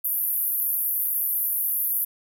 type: band-pass noise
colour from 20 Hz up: white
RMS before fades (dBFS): -25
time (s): 0.04-2.05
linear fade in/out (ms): 10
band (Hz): 11000 to 15000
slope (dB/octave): 96
effects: none